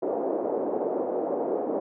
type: band-pass noise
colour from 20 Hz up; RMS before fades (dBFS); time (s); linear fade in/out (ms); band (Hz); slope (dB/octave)
pink; -28; 0.02-1.8; 10; 330 to 650; 24
effects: none